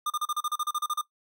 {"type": "tone bursts", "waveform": "square", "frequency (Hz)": 1208, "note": "D6", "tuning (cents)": 48, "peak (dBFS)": -27, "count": 13, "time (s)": [0.06, 1.013], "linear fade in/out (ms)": 5, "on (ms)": 41, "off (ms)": 35, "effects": ["noise-tail reverb RT60 0.1 s tail -17 dB re dry"]}